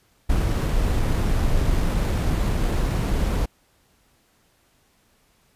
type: noise with sample-and-hold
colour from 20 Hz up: brown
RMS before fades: -21 dBFS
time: 0.29-3.46 s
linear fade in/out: 10 ms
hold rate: 11025 Hz
effects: pink hiss -62 dBFS RMS until 5.55 s + resampled to 32000 Hz